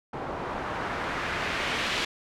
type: noise with low-pass filter sweep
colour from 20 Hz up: white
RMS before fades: -31 dBFS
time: 0.13-2.05 s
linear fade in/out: 5 ms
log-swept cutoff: 780 to 3200 Hz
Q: 1.1
effects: none